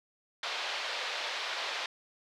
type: band-pass noise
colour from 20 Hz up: white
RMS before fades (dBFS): -36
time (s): 0.43-1.86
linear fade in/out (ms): 2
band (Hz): 490 to 4200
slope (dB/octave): 24
effects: none